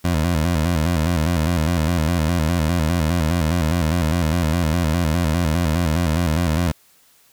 20% pulse tone with vibrato, 82.41 Hz, E2, in tune, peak -12 dBFS, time 0.04-6.72 s, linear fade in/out 10 ms, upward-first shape square, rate 4.9 Hz, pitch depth 100 cents each way, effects white hiss -55 dBFS RMS until 7.32 s

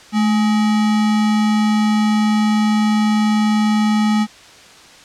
sine tone with sample-and-hold, 214.9 Hz, A3, 41 cents flat, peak -12 dBFS, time 0.12-4.27 s, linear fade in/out 50 ms, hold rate 1050 Hz, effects white hiss -42 dBFS RMS until 5.04 s + low-pass 6000 Hz 12 dB/octave

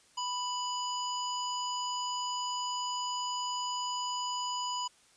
harmonic tone, 990 Hz, B5, 4 cents sharp, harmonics 1 / 3 / 5 / 7, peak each -34 / -39 / -41 / -42 dBFS, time 0.17-4.88 s, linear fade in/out 10 ms, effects white hiss -63 dBFS RMS until 5.16 s + resampled to 22050 Hz

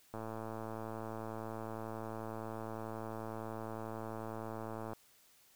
click train, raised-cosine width 1 ms, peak -29 dBFS, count 533, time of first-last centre 0.14-4.933 s, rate 111 Hz, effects white hiss -66 dBFS RMS until 5.55 s

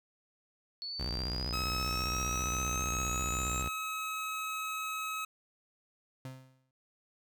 sine exponential sweep, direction up, 4400 to 7370 Hz, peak -37 dBFS, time 0.82-3.62 s, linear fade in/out 0 ms
sawtooth tone with vibrato, 61.74 Hz, B1, in tune, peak -31 dBFS, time 0.99-3.69 s, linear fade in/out 10 ms, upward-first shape square, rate 15 Hz, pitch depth 240 cents each way
25% pulse tone, 1281 Hz, E6, 50 cents flat, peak -31 dBFS, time 1.53-5.25 s, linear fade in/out 5 ms
35% pulse tone with exponential decay, 130.81 Hz, C3, in tune, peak -37 dBFS, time 6.25-6.71 s, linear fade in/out 2 ms, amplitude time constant 98 ms
effects none

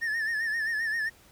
triangle tone with vibrato, 1785 Hz, A6, 24 cents sharp, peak -25 dBFS, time 0.01-1.1 s, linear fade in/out 20 ms, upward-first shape sine, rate 7.6 Hz, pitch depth 77 cents each way, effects pink hiss -57 dBFS RMS until 1.31 s

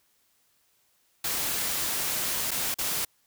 white noise with dropouts, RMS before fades -29 dBFS, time 1.24-3.05 s, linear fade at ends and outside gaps 5 ms, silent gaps 2.509-2.514 / 2.743-2.785 s, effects white hiss -68 dBFS RMS until 3.26 s

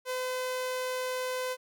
sawtooth tone, 509 Hz, C5, 48 cents flat, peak -27 dBFS, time 0.05-1.57 s, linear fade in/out 50 ms, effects none

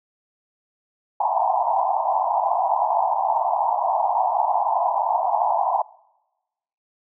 pink band-pass noise, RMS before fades -21 dBFS, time 1.2-5.82 s, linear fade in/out 5 ms, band 670 to 990 Hz, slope 96 dB/octave, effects noise-tail reverb RT60 1.0 s tail -23 dB re dry

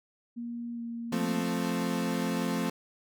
sine tone with pitch glide, 236.4 to 233.3 Hz, A#3 to A#3, +24 to +2 cents, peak -34 dBFS, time 0.36-1.44 s, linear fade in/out 20 ms, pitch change -22 cents, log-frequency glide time 0.74-0.81 s
35% pulse chord, F major, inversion none, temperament equal, 174.61 / 220 / 261.6 Hz, F3 / A3 / C4, 0 / 0 / 0 cents, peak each -31 dBFS, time 1.12-2.7 s, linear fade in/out 5 ms
effects none

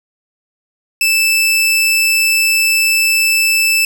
sawtooth tone, 2637 Hz, E7, in tune, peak -7 dBFS, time 1.01-3.85 s, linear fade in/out 2 ms, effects none

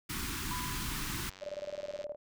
pink band-stop noise, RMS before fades -37 dBFS, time 0.09-1.3 s, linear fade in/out 10 ms, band 360 to 950 Hz, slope 48 dB/octave
sine tone with exponential decay, 996 Hz, B5, 14 cents sharp, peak -36 dBFS, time 0.51-1.34 s, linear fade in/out 2 ms, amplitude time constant 180 ms
click train, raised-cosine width 0.2 ms, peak -33 dBFS, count 118, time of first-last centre 0.81-2.042 s, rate 95 Hz
sine tone with tremolo, 589 Hz, D5, 5 cents sharp, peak -35 dBFS, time 1.41-2.16 s, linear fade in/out 20 ms, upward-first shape square, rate 19 Hz, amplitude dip 80%
effects none

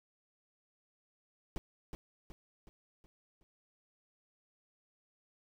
brown noise with echo, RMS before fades -37 dBFS, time 1.56-1.58 s, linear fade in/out 0 ms, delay 370 ms, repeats 5, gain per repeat -6 dB, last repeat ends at 3.43 s, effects none

